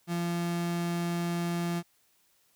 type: tone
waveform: 35% pulse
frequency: 171.8 Hz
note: F3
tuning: 28 cents flat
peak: -27 dBFS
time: 0.07-1.83 s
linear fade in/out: 50 ms
effects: white hiss -68 dBFS RMS until 2.55 s